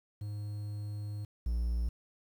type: tone pair in turn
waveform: triangle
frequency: 103.83 / 58.47 Hz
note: G#2 / A#1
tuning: 0 / +6 cents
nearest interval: minor seventh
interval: 994 cents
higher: first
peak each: -34 / -27 dBFS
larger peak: second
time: 0.21-1.25 / 1.46-1.89 s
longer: first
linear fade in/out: 5 ms
effects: 10-bit